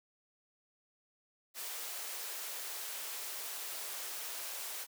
white high-pass noise, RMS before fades -42 dBFS, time 1.54-4.87 s, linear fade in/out 50 ms, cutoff 400 Hz, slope 24 dB/octave, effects none

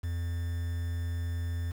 triangle tone with quantisation, 85.4 Hz, F2, 38 cents flat, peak -28 dBFS, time 0.03-1.72 s, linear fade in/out 10 ms, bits 8, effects none

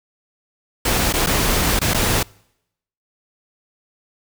pink noise with dropouts, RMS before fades -18 dBFS, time 0.85-2.23 s, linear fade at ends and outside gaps 5 ms, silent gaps 1.127-1.137 / 1.263-1.269 / 1.792-1.814 / 1.936-1.944 s, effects noise-tail reverb RT60 0.8 s tail -26 dB re dry

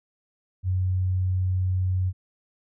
sine tone, 92.5 Hz, F#2, in tune, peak -21 dBFS, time 0.63-2.13 s, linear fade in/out 50 ms, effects none

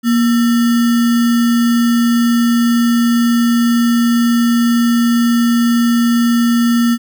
sine tone with sample-and-hold, 236 Hz, A#3, 22 cents sharp, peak -9 dBFS, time 0.03-6.98 s, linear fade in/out 50 ms, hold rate 1575 Hz, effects none

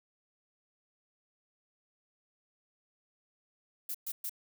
violet noise bursts, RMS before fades -37 dBFS, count 3, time 3.89-4.295 s, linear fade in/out 5 ms, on 55 ms, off 120 ms, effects none

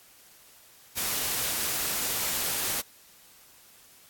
white noise, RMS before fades -29 dBFS, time 0.96-2.82 s, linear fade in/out 20 ms, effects white hiss -55 dBFS RMS until 4.09 s + AAC 64 kbps

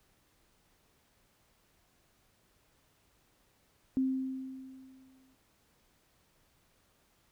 sine tone with exponential decay, 262.7 Hz, C4, 7 cents sharp, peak -25 dBFS, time 3.97-5.35 s, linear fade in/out 0 ms, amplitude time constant 300 ms, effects pink hiss -70 dBFS RMS until 7.31 s

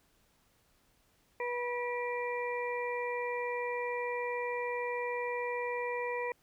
harmonic tone with a mistuned harmonic, 486.7 Hz, B4, 25 cents flat, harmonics 1 / 2 / 4 / 5, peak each -35 / -38 / -41 / -42 dBFS, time 1.4-6.32 s, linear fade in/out 2 ms, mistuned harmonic 5, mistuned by -45 cents, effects pink hiss -70 dBFS RMS until 6.42 s

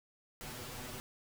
pink noise with comb filter, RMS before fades -45 dBFS, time 0.41-1 s, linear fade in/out 0 ms, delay 8.1 ms, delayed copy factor +1, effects none

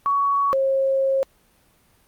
sine tone pair in turn, 1122 / 538.3 Hz, C#6 / C5, +21 / +49 cents, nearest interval octave + minor second, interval 1272 cents, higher first, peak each -17 dBFS, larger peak neither, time 0.06-0.53 / 0.53-1.23 s, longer second, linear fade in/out 0 ms, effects pink hiss -59 dBFS RMS until 2.07 s + Opus 32 kbps

